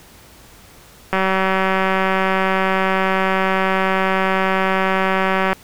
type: click train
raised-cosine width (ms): 0.5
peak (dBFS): -3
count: 837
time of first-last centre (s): 1.13-5.53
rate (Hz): 190
effects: pink hiss -45 dBFS RMS until 5.63 s